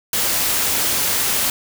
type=noise; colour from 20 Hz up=white; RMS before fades=-19 dBFS; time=0.13-1.5 s; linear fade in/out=2 ms; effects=none

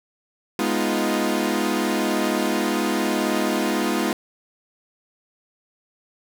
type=chord; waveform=sawtooth; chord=F half-diminished seventh; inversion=first; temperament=equal; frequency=207.7 / 246.9 / 311.1 / 349.2 Hz; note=Ab3 / Cb4 / Eb4 / F4; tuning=0 / 0 / 0 / 0 cents; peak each=-22 dBFS; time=0.59-4.13 s; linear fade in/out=2 ms; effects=none

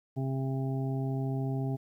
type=harmonic tone; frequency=133.5 Hz; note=C3; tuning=35 cents sharp; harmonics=1 / 2 / 3 / 5 / 6; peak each=-30 / -36 / -40 / -44 / -46 dBFS; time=0.16-1.77 s; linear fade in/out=20 ms; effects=11-bit

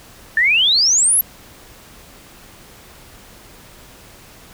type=exponential sweep; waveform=sine; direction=up; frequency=1740 to 11840 Hz; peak=-11 dBFS; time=0.37-1.21 s; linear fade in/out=2 ms; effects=pink hiss -43 dBFS RMS until 4.53 s

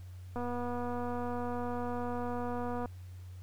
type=click train; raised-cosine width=1 ms; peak=-25 dBFS; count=608; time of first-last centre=0.36-2.858 s; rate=243 Hz; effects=added 91 Hz sine -44 dBFS peak until 3.42 s + pink hiss -64 dBFS RMS until 3.42 s

